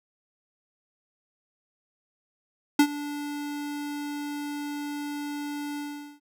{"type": "tone with ADSR envelope", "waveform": "square", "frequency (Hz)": 291.2, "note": "D4", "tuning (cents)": -15, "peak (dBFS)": -14, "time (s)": [2.79, 6.2], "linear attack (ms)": 5, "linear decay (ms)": 71, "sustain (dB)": -18, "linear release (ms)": 420, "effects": []}